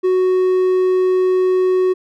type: tone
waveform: triangle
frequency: 370 Hz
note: F#4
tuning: in tune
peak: -10 dBFS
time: 0.03-1.94 s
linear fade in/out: 20 ms
effects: none